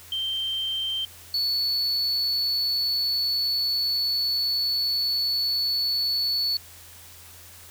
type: tone pair in turn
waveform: sine / triangle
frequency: 3136 / 4435 Hz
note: G7 / C#8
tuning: 0 / 0 cents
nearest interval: tritone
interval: 600 cents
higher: second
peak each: -25 / -21 dBFS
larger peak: second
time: 0.12-1.05 / 1.34-6.57 s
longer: second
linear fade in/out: 2 ms
effects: added 86 Hz sine -52 dBFS peak until 7.7 s + white hiss -47 dBFS RMS until 7.7 s